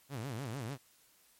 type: tone with vibrato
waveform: sawtooth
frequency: 124.5 Hz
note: B2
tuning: 14 cents sharp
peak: -34 dBFS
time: 0.09-0.78 s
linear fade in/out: 50 ms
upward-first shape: sine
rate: 6.7 Hz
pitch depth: 250 cents each way
effects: white hiss -66 dBFS RMS until 1.39 s + MP3 64 kbps